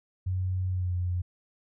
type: tone with pitch glide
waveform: sine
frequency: 92.5 to 89.4 Hz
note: F#2 to F2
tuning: 0 to +41 cents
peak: -26 dBFS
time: 0.26-1.22 s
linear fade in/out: 10 ms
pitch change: -59 cents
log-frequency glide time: 0.69-0.95 s
effects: none